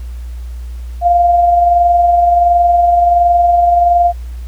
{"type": "tone with amplitude modulation", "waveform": "sine", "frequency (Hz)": 698, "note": "F5", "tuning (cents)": -1, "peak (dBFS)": -5, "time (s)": [1.01, 4.13], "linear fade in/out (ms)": 50, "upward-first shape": "sine", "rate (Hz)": 21.4, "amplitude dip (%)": 35, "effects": ["added 60 Hz sine -22 dBFS peak until 4.47 s", "pink hiss -46 dBFS RMS until 4.47 s"]}